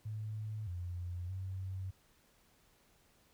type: tone with pitch steps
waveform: sine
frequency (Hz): 107.7 / 88.3 / 94.5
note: A2 / F2 / F#2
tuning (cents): -37 / +20 / +37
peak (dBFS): -38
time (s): 0.05-1.91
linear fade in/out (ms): 10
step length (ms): 620
effects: pink hiss -69 dBFS RMS until 3.33 s